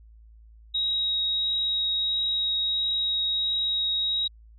sine tone with vibrato, 3800 Hz, A#7, 33 cents sharp, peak -23 dBFS, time 0.74-4.28 s, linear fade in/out 10 ms, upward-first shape triangle, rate 1.5 Hz, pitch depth 8 cents each way, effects added 55 Hz sine -48 dBFS peak until 4.58 s

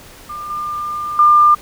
sine tone with level steps, 1199 Hz, D6, 36 cents sharp, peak -25 / -20 / -6 dBFS, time 0.29-1.55 s, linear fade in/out 10 ms, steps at 0.5 / 1.19 s, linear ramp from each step 2 ms, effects pink hiss -40 dBFS RMS until 1.61 s

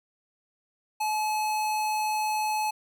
square tone, 857 Hz, A5, 46 cents flat, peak -26 dBFS, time 1-2.71 s, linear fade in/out 10 ms, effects none

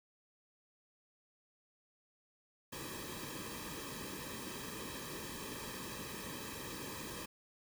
pink noise with comb filter, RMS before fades -45 dBFS, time 2.72-7.26 s, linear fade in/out 10 ms, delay 1.4 ms, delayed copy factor -0.85, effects none

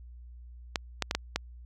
clicks, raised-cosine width 0.2 ms, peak -10 dBFS, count 5, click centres 0.758 / 1.023 / 1.111 / 1.15 / 1.36 s, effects added 60 Hz sine -45 dBFS peak until 1.65 s

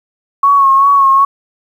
sine tone with vibrato, 1102 Hz, C#6, 11 cents flat, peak -5 dBFS, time 0.43-1.25 s, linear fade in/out 5 ms, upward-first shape sine, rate 2.6 Hz, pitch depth 38 cents each way, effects 7-bit

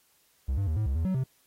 triangle tone with pitch steps, 66.1 / 98.7 / 78.3 / 107.7 / 67.9 / 81.3 / 187.4 / 130.6 Hz, C2 / G2 / D#2 / A2 / C#2 / E2 / F#3 / C3, +18 / +12 / +11 / -37 / -35 / -23 / +22 / -3 cents, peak -23 dBFS, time 0.48-1.24 s, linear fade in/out 10 ms, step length 95 ms, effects white hiss -66 dBFS RMS until 1.46 s + AAC 48 kbps

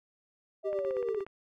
sine linear sweep, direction down, 644 to 400 Hz, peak -31 dBFS, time 0.63-1.23 s, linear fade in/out 50 ms
triangle tone with tremolo, 392 Hz, G4, in tune, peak -29 dBFS, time 0.64-1.25 s, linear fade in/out 20 ms, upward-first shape sine, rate 9.3 Hz, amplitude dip 65%
click train, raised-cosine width 0.5 ms, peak -31 dBFS, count 10, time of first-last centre 0.73-1.266 s, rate 16.8 Hz
effects none

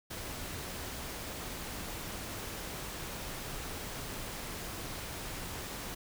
pink noise, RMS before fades -41 dBFS, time 0.1-5.95 s, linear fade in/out 10 ms, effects none

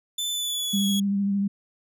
sawtooth tone with pitch glide, 3520 to 3340 Hz, A7 to G#7, 0 to +9 cents, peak -23 dBFS, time 0.18-1 s, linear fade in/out 5 ms, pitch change -91 cents, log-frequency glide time 0.31-0.88 s
sine tone with vibrato, 199.3 Hz, G3, 29 cents sharp, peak -21 dBFS, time 0.73-1.48 s, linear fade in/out 10 ms, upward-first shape sine, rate 13 Hz, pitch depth 22 cents each way
effects none

